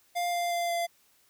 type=tone with pitch steps; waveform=square; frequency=701 / 696.2 / 691.3 / 686.6 Hz; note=F5 / F5 / F5 / F5; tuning=+6 / -6 / -18 / -30 cents; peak=-28 dBFS; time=0.15-0.87 s; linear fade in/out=20 ms; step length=180 ms; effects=white hiss -65 dBFS RMS until 1.29 s

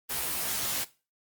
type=noise with comb filter; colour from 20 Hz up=white; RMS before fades=-31 dBFS; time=0.09-0.85 s; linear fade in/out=20 ms; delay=16 ms; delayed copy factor=+0.9; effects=noise-tail reverb RT60 0.3 s tail -17 dB re dry + Opus 24 kbps

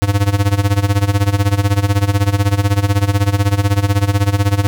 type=tone with tremolo; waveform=square; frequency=100.6 Hz; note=G2; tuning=45 cents sharp; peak=-9 dBFS; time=0.02-4.67 s; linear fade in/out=0 ms; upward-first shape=sine; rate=16 Hz; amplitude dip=85%; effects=none

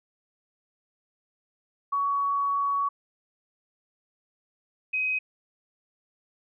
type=tone pair in turn; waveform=sine; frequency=1124 / 2523 Hz; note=C#6 / D#7; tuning=+24 / +23 cents; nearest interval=octave + major second; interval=1399 cents; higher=second; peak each=-23 / -24 dBFS; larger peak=first; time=1.92-2.89 / 4.93-5.19 s; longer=first; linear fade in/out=10 ms; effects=none

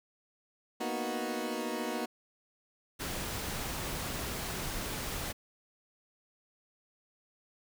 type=chord; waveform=20% pulse; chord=B major seventh; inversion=third; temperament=equal; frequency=233.1 / 246.9 / 311.1 / 370 Hz; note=A#3 / B3 / D#4 / F#4; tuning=0 / 0 / 0 / 0 cents; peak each=-34 dBFS; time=0.8-2.06 s; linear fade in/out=10 ms
type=noise; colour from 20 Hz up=pink; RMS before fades=-37 dBFS; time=2.99-5.33 s; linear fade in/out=20 ms
effects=none

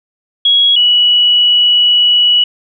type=tone pair in turn; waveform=sine; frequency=3322 / 2936 Hz; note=G#7 / F#7; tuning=0 / -14 cents; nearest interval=major second; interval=214 cents; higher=first; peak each=-6 dBFS; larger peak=neither; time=0.45-0.76 / 0.76-2.44 s; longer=second; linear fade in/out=5 ms; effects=none

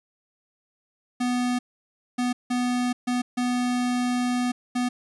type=tone bursts at uneven times; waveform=square; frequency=246.9 Hz; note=B3; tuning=in tune; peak=-23 dBFS; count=6; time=1.2-1.59 / 2.18-2.33 / 2.5-2.93 / 3.07-3.22 / 3.37-4.52 / 4.75-4.89 s; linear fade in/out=10 ms; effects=resampled to 24000 Hz + 10-bit

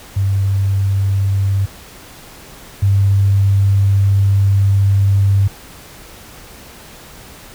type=tone pair in turn; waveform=sine; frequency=98 / 98.8 Hz; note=G2 / G2; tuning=0 / +14 cents; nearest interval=unison; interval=14 cents; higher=second; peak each=-12 / -9 dBFS; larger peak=second; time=0.16-1.66 / 2.82-5.48 s; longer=second; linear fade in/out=10 ms; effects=pink hiss -38 dBFS RMS until 7.54 s

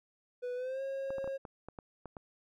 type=tone with pitch glide; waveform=triangle; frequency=493.9 to 541.7 Hz; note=B4 to C#5; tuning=0 to -40 cents; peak=-33 dBFS; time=0.42-1.38 s; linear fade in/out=20 ms; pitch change=+160 cents; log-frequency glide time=0.55-0.82 s
type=clicks; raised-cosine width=1 ms; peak=-30 dBFS; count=9; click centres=1.105 / 1.183 / 1.243 / 1.276 / 1.452 / 1.686 / 1.788 / 2.057 / 2.168 s
effects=none

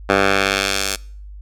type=tone with band-pass filter sweep; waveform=10% pulse; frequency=98 Hz; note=G2; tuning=in tune; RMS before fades=-18 dBFS; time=0.09-0.96 s; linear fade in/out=5 ms; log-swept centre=1100 to 7500 Hz; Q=0.74; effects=noise-tail reverb RT60 0.5 s tail -23 dB re dry + added 50 Hz sine -33 dBFS peak until 1.41 s

